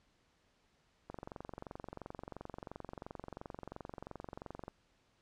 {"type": "click train", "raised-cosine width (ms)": 1, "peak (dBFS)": -30, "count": 83, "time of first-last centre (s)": [1.1, 4.681], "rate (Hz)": 22.9, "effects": ["pink hiss -73 dBFS RMS until 5.21 s", "low-pass 6000 Hz 12 dB/octave"]}